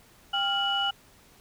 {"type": "tone cluster", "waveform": "sine", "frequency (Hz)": [795, 1396, 2942], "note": ["G5", "F6", "F#7"], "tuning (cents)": [24, -1, -11], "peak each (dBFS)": [-29, -30, -26], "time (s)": [0.33, 0.91], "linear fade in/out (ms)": 10, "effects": ["tanh soft clip ceiling -16 dBFS", "pink hiss -57 dBFS RMS until 1.4 s"]}